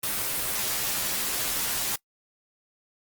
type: noise with comb filter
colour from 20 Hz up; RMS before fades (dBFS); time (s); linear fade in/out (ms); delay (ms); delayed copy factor
white; -28; 0.03-1.96; 5; 12; -0.8
effects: noise-tail reverb RT60 0.1 s tail -24 dB re dry + Opus 32 kbps